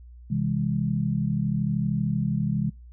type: chord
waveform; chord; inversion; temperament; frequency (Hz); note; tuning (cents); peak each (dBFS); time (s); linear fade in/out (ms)
sine; C augmented; none; just; 130.81 / 163.52 / 204.4; C3 / E3 / G#3; 0 / -14 / -27; -27; 0.3-2.7; 10
effects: noise-tail reverb RT60 0.3 s tail -26 dB re dry + added 60 Hz sine -43 dBFS peak until 2.92 s